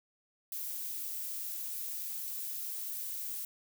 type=noise; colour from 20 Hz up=violet; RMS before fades=-39 dBFS; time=0.52-3.45 s; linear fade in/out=2 ms; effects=none